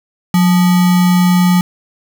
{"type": "tone with sample-and-hold", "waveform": "sine", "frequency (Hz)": 180, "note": "F#3", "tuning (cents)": -47, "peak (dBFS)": -7, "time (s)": [0.34, 1.61], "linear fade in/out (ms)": 2, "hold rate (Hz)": 1050, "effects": []}